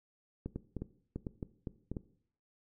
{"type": "clicks", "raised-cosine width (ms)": 3, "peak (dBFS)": -25, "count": 10, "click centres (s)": [0.46, 0.56, 0.767, 0.82, 1.16, 1.268, 1.428, 1.672, 1.916, 1.968], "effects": ["noise-tail reverb RT60 0.6 s tail -17 dB re dry"]}